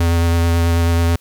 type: tone with vibrato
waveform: square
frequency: 84.4 Hz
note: E2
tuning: 41 cents sharp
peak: -13 dBFS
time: 0-1.16 s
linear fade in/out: 5 ms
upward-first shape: sine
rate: 9.2 Hz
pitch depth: 14 cents each way
effects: white hiss -54 dBFS RMS until 1.2 s